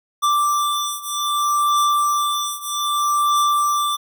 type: beating tone pair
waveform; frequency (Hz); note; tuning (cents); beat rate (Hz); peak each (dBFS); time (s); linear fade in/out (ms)
square; 1174.7 / 1175.33; D6 / D6; 0 / +1; 0.63; -20 / -22; 0.22-3.97; 20
effects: none